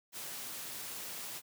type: noise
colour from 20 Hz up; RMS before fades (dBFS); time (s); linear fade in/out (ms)
white; -43; 0.12-1.42; 50
effects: high-pass 100 Hz 12 dB/octave